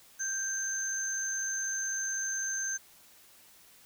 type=tone pair together; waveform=sine; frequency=1568 / 6272 Hz; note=G6 / G8; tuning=0 / 0 cents; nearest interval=2 octaves; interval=2400 cents; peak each=-36 / -32 dBFS; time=0.19-2.78 s; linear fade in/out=20 ms; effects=white hiss -58 dBFS RMS until 3.85 s